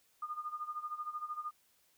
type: tone with tremolo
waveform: sine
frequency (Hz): 1219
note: D#6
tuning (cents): -36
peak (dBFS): -35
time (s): 0.22-1.51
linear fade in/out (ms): 5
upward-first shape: sine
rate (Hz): 13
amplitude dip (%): 80
effects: white hiss -71 dBFS RMS until 1.97 s